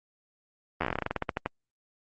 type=slowing click train; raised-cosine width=0.5 ms; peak=-13 dBFS; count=18; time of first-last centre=0.81-1.46 s; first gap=11 ms; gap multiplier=1.14; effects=Opus 24 kbps